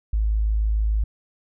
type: tone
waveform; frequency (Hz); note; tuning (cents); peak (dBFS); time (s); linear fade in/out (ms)
sine; 53.4; G#1; +49; -18; 0.13-1.04; 5
effects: none